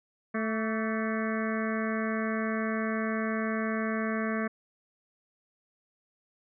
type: harmonic tone with a mistuned harmonic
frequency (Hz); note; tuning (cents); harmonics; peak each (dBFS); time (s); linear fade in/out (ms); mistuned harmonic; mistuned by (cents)
220; A3; 0; 1 / 2 / 3 / 5 / 6 / 7 / 8 / 9 / 10; -30 / -36 / -37 / -38 / -43 / -40 / -39 / -43 / -44; 0.34-4.48; 10; 5; +53
effects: none